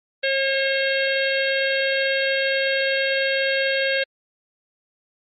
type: harmonic tone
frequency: 540 Hz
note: C#5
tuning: 45 cents flat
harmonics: 1 / 3 / 4 / 5 / 6 / 7 / 8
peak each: -22 / -24 / -28 / -27 / -31 / -33 / -32 dBFS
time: 0.23-4.04 s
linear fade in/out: 10 ms
effects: MP3 32 kbps